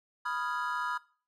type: chord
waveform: triangle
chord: F half-diminished seventh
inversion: second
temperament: equal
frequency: 987.8 / 1244.5 / 1396.9 / 1661.2 Hz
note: Cb6 / Eb6 / F6 / Ab6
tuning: 0 / 0 / 0 / 0 cents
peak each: -33 / -34 / -35 / -37 dBFS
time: 0.25-0.98 s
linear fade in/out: 10 ms
effects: noise-tail reverb RT60 0.4 s tail -20 dB re dry + MP3 64 kbps